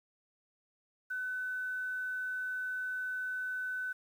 sine tone with quantisation, 1507 Hz, F#6, 31 cents sharp, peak -34 dBFS, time 1.1-3.93 s, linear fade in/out 10 ms, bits 10, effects none

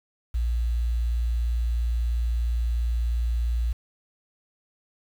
sine tone, 58.5 Hz, A#1, 7 cents sharp, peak -21 dBFS, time 0.34-3.73 s, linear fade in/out 10 ms, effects tanh soft clip ceiling -17 dBFS + 8-bit

